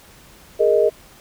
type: chord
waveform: sine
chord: Ab suspended second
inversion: none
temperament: equal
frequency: 415.3 / 466.2 / 622.3 Hz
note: Ab4 / Bb4 / Eb5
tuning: 0 / 0 / 0 cents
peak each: -17 dBFS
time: 0.59-0.9 s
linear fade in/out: 20 ms
effects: pink hiss -47 dBFS RMS until 1.2 s